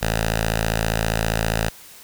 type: tone with notch filter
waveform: 5% pulse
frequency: 55 Hz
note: A1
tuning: in tune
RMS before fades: -22 dBFS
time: 0.01-1.7 s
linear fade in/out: 20 ms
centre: 320 Hz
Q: 0.71
effects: white hiss -44 dBFS RMS until 2.03 s